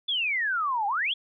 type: exponential two-way sweep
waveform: sine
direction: down then up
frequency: 3526 to 784 to 3526 Hz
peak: -24 dBFS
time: 0.08-1.14 s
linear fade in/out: 10 ms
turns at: 0.87 s
effects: none